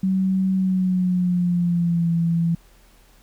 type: tone with pitch glide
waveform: sine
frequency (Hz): 189.4 to 167.76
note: F#3 to E3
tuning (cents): +41 to +31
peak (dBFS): -17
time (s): 0.03-2.55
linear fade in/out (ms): 5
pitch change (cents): -210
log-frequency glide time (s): 0.54-2.11
effects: added 40 Hz sine -52 dBFS peak until 3.22 s + pink hiss -56 dBFS RMS until 3.22 s